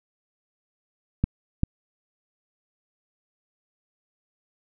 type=clicks; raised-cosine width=5 ms; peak=-8 dBFS; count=2; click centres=1.24 / 1.634 s; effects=none